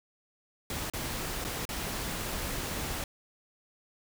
pink noise with dropouts, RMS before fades -35 dBFS, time 0.7-3.04 s, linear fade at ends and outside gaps 2 ms, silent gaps 0.9-0.935 / 1.443-1.448 / 1.653-1.69 s, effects none

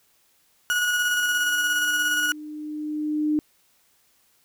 35% pulse tone with tremolo, 1456 Hz, F#6, 28 cents flat, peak -18 dBFS, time 0.7-2.32 s, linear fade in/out 0 ms, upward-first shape square, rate 17 Hz, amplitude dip 25%
sine tone with exponential growth, 302.7 Hz, D#4, 48 cents flat, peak -18 dBFS, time 0.99-3.39 s, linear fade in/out 0 ms, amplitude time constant 520 ms
effects white hiss -63 dBFS RMS until 4.44 s

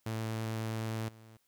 sawtooth tone with level steps, 111.3 Hz, A2, 20 cents sharp, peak -30 / -49 dBFS, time 0.06-1.37 s, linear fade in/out 5 ms, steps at 1.08 s, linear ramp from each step 10 ms, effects white hiss -75 dBFS RMS until 1.47 s

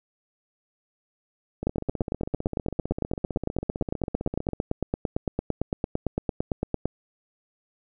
two click trains, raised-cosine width 2 ms, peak -11 / -17 dBFS, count 47 / 46, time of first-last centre 1.67-6.856 / 1.63-4.533 s, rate 8.87 / 15.5 Hz, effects none

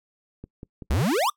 click train, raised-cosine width 3 ms, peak -25 dBFS, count 4, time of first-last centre 0.44-1.014 s, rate 5.23 Hz
square exponential sweep, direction up, 56.7 to 1244.5 Hz, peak -21 dBFS, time 0.9-1.3 s, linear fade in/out 5 ms
effects noise-tail reverb RT60 0.1 s tail -24 dB re dry

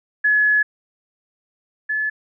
sine tone pair in turn, 1700 / 1722.7 Hz, G#6 / A6, +40 / -37 cents, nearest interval unison, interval 23 cents, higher second, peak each -13 / -19 dBFS, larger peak first, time 0.24-0.63 / 1.89-2.1 s, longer first, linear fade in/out 10 ms, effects none

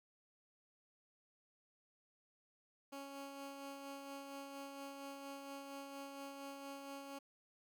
15% pulse tone with tremolo, 277.2 Hz, C#4, in tune, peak -40 dBFS, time 2.92-7.19 s, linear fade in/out 10 ms, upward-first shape sine, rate 4.3 Hz, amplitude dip 35%, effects none

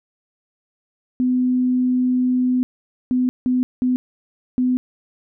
sine tone bursts at uneven times, 252 Hz, B3, 35 cents sharp, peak -15 dBFS, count 5, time 1.2-2.63 / 3.11-3.29 / 3.46-3.63 / 3.82-3.96 / 4.58-4.77 s, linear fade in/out 0 ms, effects none

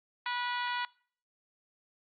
harmonic tone, 488 Hz, B4, 21 cents flat, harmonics 2 / 3 / 4 / 5 / 6 / 7 / 8 / 9, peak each -35 / -38 / -39 / -43 / -44 / -43 / -48 / -48 dBFS, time 0.26-0.85 s, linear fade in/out 2 ms, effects noise-tail reverb RT60 0.5 s tail -24 dB re dry + Opus 32 kbps

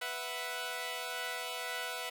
10% pulse chord, B suspended fourth, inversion none, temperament equal, 493.9 / 659.3 / 740 Hz, B4 / E5 / F#5, 0 / 0 / 0 cents, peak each -33 dBFS, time 0.01-2.1 s, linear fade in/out 10 ms, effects 10-bit

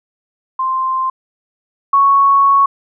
sine tone pair in turn, 1046.5 / 1108.7 Hz, C6 / C#6, 0 / 0 cents, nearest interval minor second, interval 100 cents, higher second, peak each -14 / -7 dBFS, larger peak second, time 0.59-1.1 / 1.93-2.66 s, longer second, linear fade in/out 5 ms, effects none

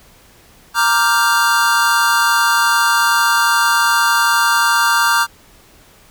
square chord, G minor seventh, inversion first, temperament equal, 932.3 / 1174.7 / 1396.9 / 1568 Hz, Bb5 / D6 / F6 / G6, 0 / 0 / 0 / 0 cents, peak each -18 dBFS, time 0.74-5.27 s, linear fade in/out 50 ms, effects pink hiss -47 dBFS RMS until 6.1 s

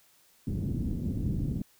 white low-pass noise, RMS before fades -31 dBFS, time 0.47-1.62 s, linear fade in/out 2 ms, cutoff 240 Hz, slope 24 dB/octave, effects white hiss -63 dBFS RMS until 1.79 s

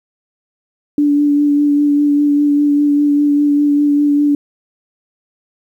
sine tone with vibrato, 290.5 Hz, D4, 19 cents flat, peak -9 dBFS, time 0.98-4.35 s, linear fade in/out 2 ms, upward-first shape sine, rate 5 Hz, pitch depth 16 cents each way, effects 8-bit

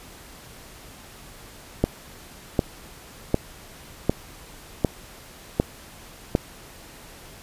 click train, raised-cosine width 2 ms, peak -4 dBFS, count 7, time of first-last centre 1.84-6.351 s, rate 1.33 Hz, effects pink hiss -45 dBFS RMS until 7.42 s + resampled to 32000 Hz

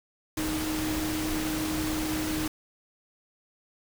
sine tone in noise, 311.1 Hz, D#4, in tune, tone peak -29 dBFS, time 0.37-2.48 s, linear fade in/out 5 ms, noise pink, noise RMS -33 dBFS, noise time 0.37-2.48 s, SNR +1 dB, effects none

